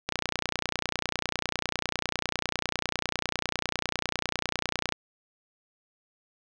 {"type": "click train", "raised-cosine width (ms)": 0.2, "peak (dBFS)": -9, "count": 146, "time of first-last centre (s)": [0.09, 4.923], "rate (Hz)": 30, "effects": ["low-pass 6000 Hz 12 dB/octave", "7-bit"]}